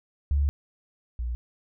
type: tone pair in turn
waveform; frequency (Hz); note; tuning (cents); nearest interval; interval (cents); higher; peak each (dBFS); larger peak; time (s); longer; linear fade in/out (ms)
sine; 71.2 / 59.87; C#2 / A#1; +47 / +47; minor third; 300; first; -20 / -27; first; 0.31-0.49 / 1.19-1.35; first; 0
effects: none